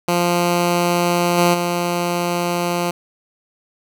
10% pulse tone with level steps, 174.4 Hz, F3, 2 cents flat, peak -7 / -4 / -10 dBFS, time 0.08-2.91 s, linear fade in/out 5 ms, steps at 1.37 / 1.53 s, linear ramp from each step 20 ms, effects none

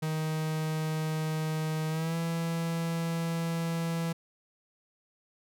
45% pulse tone with pitch glide, 156.9 to 166.13 Hz, D#3 to E3, +15 to +14 cents, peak -29 dBFS, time 0.02-4.13 s, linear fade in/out 10 ms, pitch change +99 cents, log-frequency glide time 1.89-2.16 s, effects none

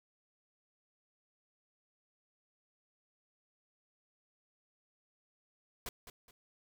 pink noise with echo, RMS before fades -41 dBFS, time 5.86-5.89 s, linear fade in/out 2 ms, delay 210 ms, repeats 2, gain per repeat -10 dB, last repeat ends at 6.31 s, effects none

